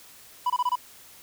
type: tone bursts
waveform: triangle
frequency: 987.8 Hz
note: B5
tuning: in tune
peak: -19 dBFS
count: 5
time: 0.46-0.756 s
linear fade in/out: 5 ms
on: 40 ms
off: 24 ms
effects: white hiss -50 dBFS RMS until 1.22 s